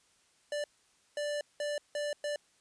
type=tone bursts at uneven times; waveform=square; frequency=587.3 Hz; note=D5; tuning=in tune; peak=-33 dBFS; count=5; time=0.52-0.64 / 1.17-1.41 / 1.6-1.78 / 1.95-2.13 / 2.24-2.36 s; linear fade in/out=2 ms; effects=white hiss -68 dBFS RMS until 2.6 s + resampled to 22050 Hz